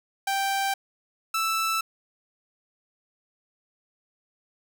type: tone pair in turn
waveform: sawtooth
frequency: 784 / 1321 Hz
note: G5 / E6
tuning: 0 / +3 cents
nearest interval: major sixth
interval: 903 cents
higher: second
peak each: -20 dBFS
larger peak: neither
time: 0.27-0.74 / 1.34-1.81 s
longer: neither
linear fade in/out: 5 ms
effects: none